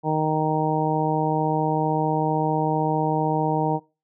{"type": "harmonic tone", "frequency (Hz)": 155.56, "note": "D#3", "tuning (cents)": 0, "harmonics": [1, 2, 3, 4, 5, 6], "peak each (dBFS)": [-25, -27, -27, -30, -26, -27], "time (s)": [0.03, 3.8], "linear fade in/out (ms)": 50, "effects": ["noise-tail reverb RT60 0.3 s tail -23 dB re dry"]}